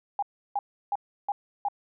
sine tone bursts, 812 Hz, G#5, 39 cents flat, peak -24 dBFS, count 5, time 0.19-1.685 s, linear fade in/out 2 ms, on 35 ms, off 330 ms, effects none

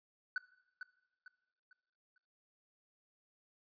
triangle tone with echo, 1496 Hz, F#6, 19 cents sharp, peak -31 dBFS, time 0.36-0.38 s, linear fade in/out 2 ms, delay 450 ms, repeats 4, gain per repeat -9 dB, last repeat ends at 2.18 s, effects noise-tail reverb RT60 1.0 s tail -20 dB re dry + resampled to 11025 Hz

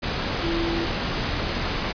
sine tone in noise, 335.6 Hz, E4, 31 cents sharp, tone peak -25 dBFS, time 0.42-0.87 s, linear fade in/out 20 ms, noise pink, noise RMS -26 dBFS, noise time 0.02-1.93 s, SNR -2 dB, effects resampled to 11025 Hz

